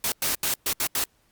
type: noise bursts at uneven times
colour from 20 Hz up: white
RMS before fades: -25 dBFS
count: 6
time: 0.04-0.12 / 0.22-0.35 / 0.43-0.54 / 0.66-0.73 / 0.8-0.87 / 0.95-1.04 s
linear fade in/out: 2 ms
effects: pink hiss -65 dBFS RMS until 1.31 s + Opus 48 kbps